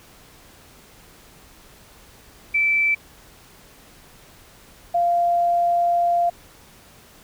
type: tone pair in turn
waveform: sine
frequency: 2324 / 693.7 Hz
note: D7 / F5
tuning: -19 / -12 cents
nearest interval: octave + major sixth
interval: 2093 cents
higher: first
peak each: -16 dBFS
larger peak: neither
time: 2.54-2.95 / 4.94-6.3 s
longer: second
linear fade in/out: 10 ms
effects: pink hiss -49 dBFS RMS until 7.23 s